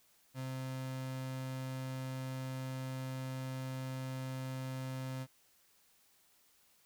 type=tone; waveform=35% pulse; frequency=130.81 Hz; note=C3; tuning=in tune; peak=-37 dBFS; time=0.34-5.27 s; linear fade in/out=50 ms; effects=white hiss -69 dBFS RMS until 6.85 s